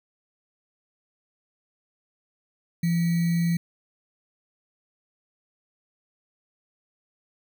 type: tone with sample-and-hold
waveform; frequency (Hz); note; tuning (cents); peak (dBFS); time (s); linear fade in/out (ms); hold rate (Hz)
sine; 169.6; E3; +50; -20; 2.83-3.57; 5; 2100
effects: none